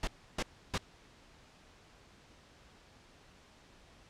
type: noise bursts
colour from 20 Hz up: pink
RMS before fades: -33 dBFS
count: 3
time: 0.03-0.779 s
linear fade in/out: 2 ms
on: 43 ms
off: 310 ms
effects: pink hiss -60 dBFS RMS until 4.09 s + low-pass 6000 Hz 12 dB/octave